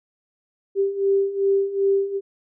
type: beating tone pair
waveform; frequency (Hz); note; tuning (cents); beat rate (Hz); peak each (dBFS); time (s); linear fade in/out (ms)
sine; 392 / 394.6; G4 / G4; 0 / +11; 2.6; -23 / -19; 0.75-2.21; 50
effects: none